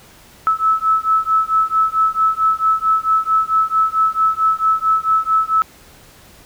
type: beating tone pair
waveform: sine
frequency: 1302 / 1306.5 Hz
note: E6 / E6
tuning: -22 / -16 cents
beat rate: 4.5 Hz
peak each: -16 dBFS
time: 0.47-5.62 s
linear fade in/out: 0 ms
effects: pink hiss -45 dBFS RMS until 6.45 s